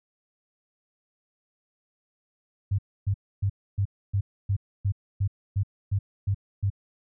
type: tone bursts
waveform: sine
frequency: 99 Hz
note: G2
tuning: 18 cents sharp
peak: -21 dBFS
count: 12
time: 2.71-6.702 s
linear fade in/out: 10 ms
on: 76 ms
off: 280 ms
effects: none

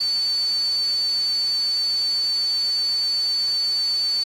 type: tone in noise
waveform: sine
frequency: 4504 Hz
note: C#8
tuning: 27 cents sharp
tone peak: -19 dBFS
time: 0-4.24 s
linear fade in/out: 10 ms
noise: white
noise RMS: -37 dBFS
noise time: 0-4.24 s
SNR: +15 dB
effects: low-pass 9000 Hz 12 dB/octave

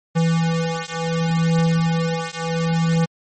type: beating tone pair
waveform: square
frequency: 164.81 / 165.5 Hz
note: E3 / E3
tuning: 0 / +7 cents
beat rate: 0.69 Hz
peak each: -21 dBFS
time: 0.15-3.06 s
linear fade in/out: 20 ms
effects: MP3 32 kbps

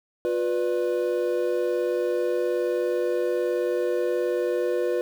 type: chord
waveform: triangle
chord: B diminished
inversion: second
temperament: just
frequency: 355.6 / 493.9 / 592.7 Hz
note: F4 / B4 / D5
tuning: +31 / 0 / +16 cents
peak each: -24 / -23 / -29 dBFS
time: 0.25-5.01 s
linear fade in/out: 0 ms
effects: 8-bit

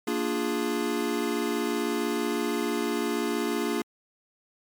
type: chord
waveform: square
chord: Bb dominant seventh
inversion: none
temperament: equal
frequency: 233.1 / 293.7 / 349.2 / 415.3 Hz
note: Bb3 / D4 / F4 / Ab4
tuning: 0 / 0 / 0 / 0 cents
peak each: -32 dBFS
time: 0.07-3.82 s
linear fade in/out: 5 ms
effects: MP3 96 kbps

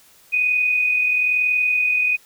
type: tone pair together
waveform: sine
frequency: 2448 / 2489 Hz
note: D#7 / D#7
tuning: -29 / 0 cents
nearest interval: unison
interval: 29 cents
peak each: -28 / -16 dBFS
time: 0.32-2.17 s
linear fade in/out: 20 ms
effects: white hiss -52 dBFS RMS until 2.25 s

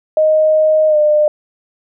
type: tone with pitch glide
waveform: sine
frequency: 622.3 to 602.1 Hz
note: D#5 to D5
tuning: 0 to +43 cents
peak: -8 dBFS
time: 0.17-1.28 s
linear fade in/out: 2 ms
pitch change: -57 cents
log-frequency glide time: 0.88-0.97 s
effects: none

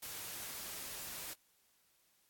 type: noise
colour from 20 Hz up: white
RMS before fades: -45 dBFS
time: 0.02-1.34 s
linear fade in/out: 10 ms
effects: white hiss -73 dBFS RMS until 2.29 s + AAC 64 kbps

